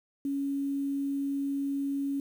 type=tone; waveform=sine; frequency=278.5 Hz; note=C#4; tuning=8 cents sharp; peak=-28 dBFS; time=0.25-2.2 s; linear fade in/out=2 ms; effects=9-bit